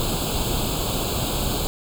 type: noise with comb filter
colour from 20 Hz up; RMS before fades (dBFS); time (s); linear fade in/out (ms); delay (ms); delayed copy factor
pink; -24; 0-1.67; 0; 0.26; +0.95
effects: none